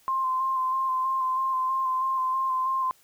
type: tone with vibrato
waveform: sine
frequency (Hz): 1046.5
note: C6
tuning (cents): 0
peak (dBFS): -23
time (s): 0.08-2.91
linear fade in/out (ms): 0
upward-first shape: square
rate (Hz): 3.1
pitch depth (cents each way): 18
effects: white hiss -60 dBFS RMS until 3.03 s